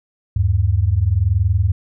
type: tone pair together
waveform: sine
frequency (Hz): 79.14 / 100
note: D#2 / G2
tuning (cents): +30 / +35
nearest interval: major third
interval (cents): 405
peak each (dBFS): -17 / -15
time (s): 0.36-1.72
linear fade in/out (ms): 5
effects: none